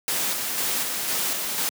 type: noise with tremolo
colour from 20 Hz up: white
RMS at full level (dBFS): -25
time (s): 0.08-1.69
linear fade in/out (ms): 0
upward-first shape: square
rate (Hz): 2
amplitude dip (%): 30
effects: high-pass 150 Hz 12 dB/octave